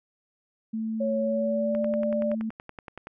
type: tone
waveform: sine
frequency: 221.5 Hz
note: A3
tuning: 12 cents sharp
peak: -27 dBFS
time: 0.73-2.5 s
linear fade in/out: 10 ms
type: tone with pitch glide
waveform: sine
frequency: 554.4 to 590.8 Hz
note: C#5 to D5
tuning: 0 to +10 cents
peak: -25 dBFS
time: 1-2.35 s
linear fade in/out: 10 ms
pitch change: +110 cents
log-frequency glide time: 1.18-1.83 s
type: click train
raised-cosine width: 0.5 ms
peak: -24 dBFS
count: 15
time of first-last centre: 1.75-3.071 s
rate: 10.6 Hz
effects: none